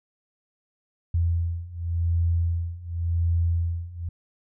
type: beating tone pair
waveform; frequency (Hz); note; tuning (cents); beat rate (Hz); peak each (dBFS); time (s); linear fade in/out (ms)
sine; 84.2 / 85.1; E2 / F2; +37 / -44; 0.9; -26 / -24; 1.14-4.09; 5
effects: none